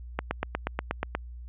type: click train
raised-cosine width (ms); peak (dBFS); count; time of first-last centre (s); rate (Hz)
0.5; -12; 9; 0.19-1.15; 8.33
effects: added 60 Hz sine -39 dBFS peak until 1.48 s + resampled to 8000 Hz